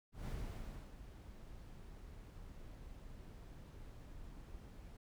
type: noise with ADSR envelope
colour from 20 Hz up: brown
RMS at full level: -42 dBFS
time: 0.12-4.97 s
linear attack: 150 ms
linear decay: 650 ms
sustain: -11 dB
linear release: 7 ms
effects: none